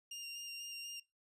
25% pulse tone with vibrato, 2794 Hz, F7, in tune, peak -40 dBFS, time 0.11-1 s, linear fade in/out 5 ms, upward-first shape square, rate 4.1 Hz, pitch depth 12 cents each way, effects noise-tail reverb RT60 0.2 s tail -20 dB re dry + resampled to 32000 Hz

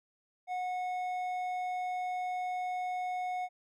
sine tone with hard clipping, 730 Hz, F#5, 24 cents flat, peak -34 dBFS, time 0.47-3.49 s, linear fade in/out 50 ms, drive 6 dB, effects none

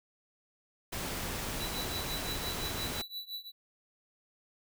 pink noise, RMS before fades -37 dBFS, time 0.92-3.02 s, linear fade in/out 10 ms
square tone with tremolo, 3951 Hz, B7, in tune, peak -36 dBFS, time 1.58-3.52 s, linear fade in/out 50 ms, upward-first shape triangle, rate 5.8 Hz, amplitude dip 95%
effects none

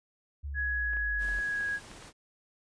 sine exponential sweep, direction down, 73.3 to 43.65 Hz, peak -34 dBFS, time 0.43-1.41 s, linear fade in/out 20 ms
sine tone with pitch glide, 1673 to 1653.8 Hz, G#6 to G#6, +12 to -8 cents, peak -29 dBFS, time 0.54-1.8 s, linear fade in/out 50 ms, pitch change -20 cents, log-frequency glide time 1.29-1.66 s
clicks, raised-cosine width 0.5 ms, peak -33 dBFS, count 8, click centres 0.934 / 0.969 / 1.288 / 1.387 / 1.608 / 1.687 / 1.915 / 2.025 s
pink noise, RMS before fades -49 dBFS, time 1.18-2.13 s, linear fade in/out 50 ms
effects resampled to 22050 Hz

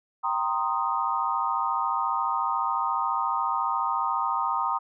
sine chord, C minor seventh, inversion second, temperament equal, 784 / 932.3 / 1046.5 / 1244.5 Hz, G5 / Bb5 / C6 / Eb6, 0 / 0 / 0 / 0 cents, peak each -32 / -28 / -30 / -28 dBFS, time 0.23-4.79 s, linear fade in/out 20 ms, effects none

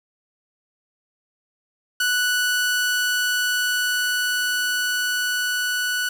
sawtooth tone with level ramp, 1480 Hz, F#6, in tune, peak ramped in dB -15 to -18 dBFS, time 2-6.09 s, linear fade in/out 5 ms, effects 7-bit

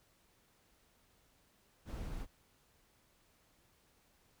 brown noise, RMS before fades -42 dBFS, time 1.85-2.27 s, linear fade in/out 50 ms, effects pink hiss -71 dBFS RMS until 4.4 s

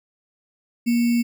sine tone with sample-and-hold, 236.6 Hz, A#3, 26 cents sharp, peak -16 dBFS, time 0.86-1.23 s, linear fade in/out 20 ms, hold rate 2450 Hz, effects none

